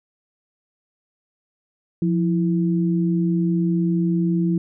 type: tone pair together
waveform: sine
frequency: 174.61 / 329.6 Hz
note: F3 / E4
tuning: 0 / 0 cents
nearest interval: major seventh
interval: 1100 cents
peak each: -18 / -23 dBFS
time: 2.02-4.58 s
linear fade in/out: 2 ms
effects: none